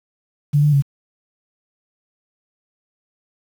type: tone with pitch steps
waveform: sine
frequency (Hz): 145.5 / 148.4 / 140.2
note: D3 / D3 / C#3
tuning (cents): -16 / +18 / +20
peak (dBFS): -11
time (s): 0.53-0.824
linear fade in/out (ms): 20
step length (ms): 98
effects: 7-bit